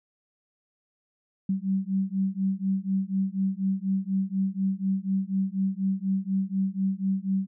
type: beating tone pair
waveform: sine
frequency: 190.4 / 194.5 Hz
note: F#3 / G3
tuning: +50 / -13 cents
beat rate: 4.1 Hz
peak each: -27 dBFS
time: 1.49-7.47 s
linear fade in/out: 5 ms
effects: none